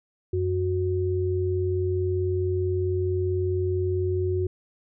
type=tone pair together; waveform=sine; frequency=91.83 / 367.3 Hz; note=F#2 / F#4; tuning=-13 / -13 cents; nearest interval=2 octaves; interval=2400 cents; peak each=-25 dBFS; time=0.33-4.47 s; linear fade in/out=5 ms; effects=none